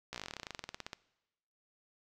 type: slowing click train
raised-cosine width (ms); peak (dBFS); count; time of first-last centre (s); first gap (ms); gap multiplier
0.2; -23; 24; 0.13-0.932; 15; 1.07
effects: noise-tail reverb RT60 1.0 s tail -21 dB re dry